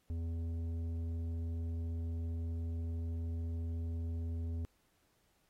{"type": "tone with tanh clipping", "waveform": "sine", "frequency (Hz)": 83.1, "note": "E2", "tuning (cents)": 15, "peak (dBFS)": -37, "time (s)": [0.1, 4.65], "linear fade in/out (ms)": 0, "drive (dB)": 10, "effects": ["pink hiss -75 dBFS RMS until 5.49 s", "AAC 48 kbps"]}